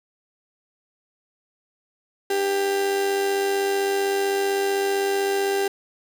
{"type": "tone with amplitude modulation", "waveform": "35% pulse", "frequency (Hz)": 395.3, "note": "G4", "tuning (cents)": 15, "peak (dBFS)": -17, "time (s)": [2.3, 5.68], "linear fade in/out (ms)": 5, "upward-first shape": "sine", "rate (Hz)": 95.7, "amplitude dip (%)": 40, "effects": []}